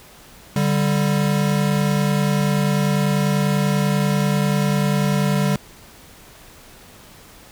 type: tone pair together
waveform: square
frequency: 145.8 / 196 Hz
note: D3 / G3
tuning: -12 / 0 cents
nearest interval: perfect fourth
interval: 512 cents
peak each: -20 dBFS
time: 0.56-5.56 s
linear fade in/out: 2 ms
effects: pink hiss -45 dBFS RMS until 7.51 s